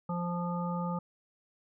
harmonic tone, 174.61 Hz, F3, in tune, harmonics 1 / 3 / 5 / 7, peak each -32 / -40 / -39 / -40 dBFS, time 0.09-0.99 s, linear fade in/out 5 ms, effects none

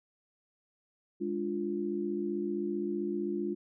sine chord, D diminished, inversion second, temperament equal with one note detuned, 206.2 / 293.7 / 349.2 Hz, Ab3 / D4 / F4, -12 / 0 / 0 cents, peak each -36 / -37 / -33 dBFS, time 1.2-3.55 s, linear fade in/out 20 ms, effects none

